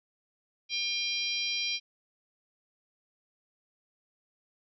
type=harmonic tone; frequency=799 Hz; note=G5; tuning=33 cents sharp; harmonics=3 / 4 / 5 / 6 / 7; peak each=-34 / -35 / -36 / -37 / -37 dBFS; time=0.69-1.8 s; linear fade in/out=50 ms; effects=none